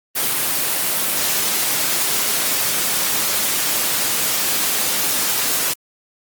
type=high-pass noise; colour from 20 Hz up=white; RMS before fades=-19 dBFS; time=0.15-5.74 s; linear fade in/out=20 ms; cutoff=130 Hz; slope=12 dB/octave; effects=Opus 24 kbps